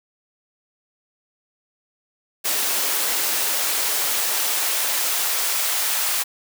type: noise with high-pass filter sweep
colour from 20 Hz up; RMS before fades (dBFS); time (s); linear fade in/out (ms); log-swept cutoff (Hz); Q
white; -22; 2.44-6.24; 20; 320 to 740; 0.84
effects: none